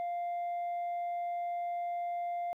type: tone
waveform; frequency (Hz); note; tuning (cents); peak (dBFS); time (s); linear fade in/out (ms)
sine; 698; F5; -1; -30; 0-2.53; 0
effects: tanh soft clip ceiling -32 dBFS + 12-bit